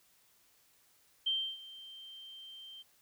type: tone with ADSR envelope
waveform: sine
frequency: 3140 Hz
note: G7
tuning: 2 cents sharp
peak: -28 dBFS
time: 1.26-2.83 s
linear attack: 10 ms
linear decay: 300 ms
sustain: -19 dB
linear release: 18 ms
effects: white hiss -68 dBFS RMS until 3.01 s